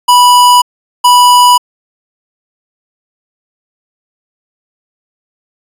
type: tone pair in turn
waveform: square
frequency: 983 / 983 Hz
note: B5 / B5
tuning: -8 / -8 cents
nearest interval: unison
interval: 0 cents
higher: neither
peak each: -3 dBFS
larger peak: neither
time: 0.08-0.62 / 1.04-1.58 s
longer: neither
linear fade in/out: 10 ms
effects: resampled to 32000 Hz